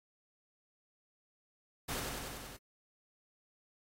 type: noise with echo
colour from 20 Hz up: pink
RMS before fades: -39 dBFS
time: 1.88-2 s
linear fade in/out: 10 ms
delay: 95 ms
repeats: 6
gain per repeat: -2 dB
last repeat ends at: 2.57 s
effects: AAC 48 kbps